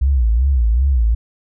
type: tone with vibrato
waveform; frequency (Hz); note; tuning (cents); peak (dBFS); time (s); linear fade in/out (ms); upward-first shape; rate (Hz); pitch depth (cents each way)
sine; 61.74; B1; 0; -11; 0.01-1.15; 10; sine; 2.6; 210
effects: none